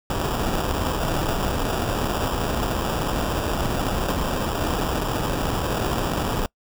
pink noise with sample-and-hold, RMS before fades -24 dBFS, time 0.1-6.46 s, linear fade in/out 0 ms, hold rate 2100 Hz, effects noise-tail reverb RT60 0.1 s tail -25 dB re dry

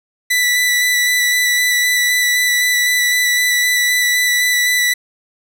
sawtooth tone with vibrato, 1975.5 Hz, B6, in tune, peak -9 dBFS, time 0.3-4.94 s, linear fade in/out 10 ms, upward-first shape square, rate 3.9 Hz, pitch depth 10 cents each way, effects none

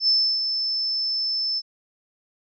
sine tone with ADSR envelope, 5274 Hz, E8, in tune, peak -15 dBFS, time 0-1.62 s, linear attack 80 ms, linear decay 310 ms, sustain -7 dB, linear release 43 ms, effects none

